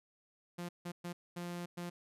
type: tone bursts at uneven times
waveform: sawtooth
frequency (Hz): 174.61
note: F3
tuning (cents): 0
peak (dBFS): -36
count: 5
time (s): 0.58-0.69 / 0.85-0.92 / 1.04-1.13 / 1.36-1.66 / 1.77-1.9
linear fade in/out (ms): 10
effects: resampled to 32000 Hz